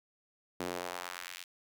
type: tone with high-pass filter sweep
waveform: sawtooth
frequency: 88.9 Hz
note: F2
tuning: 31 cents sharp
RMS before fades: -41 dBFS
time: 0.6-1.44 s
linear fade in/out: 5 ms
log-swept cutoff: 290 to 2900 Hz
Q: 1.1
effects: none